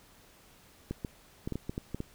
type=clicks; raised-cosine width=3 ms; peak=-21 dBFS; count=9; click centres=0.91 / 1.048 / 1.475 / 1.523 / 1.556 / 1.695 / 1.779 / 1.946 / 2.004 s; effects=pink hiss -59 dBFS RMS until 2.14 s